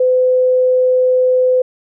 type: tone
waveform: sine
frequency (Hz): 508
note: B4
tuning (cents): +49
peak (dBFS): -9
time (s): 0-1.62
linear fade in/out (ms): 5
effects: none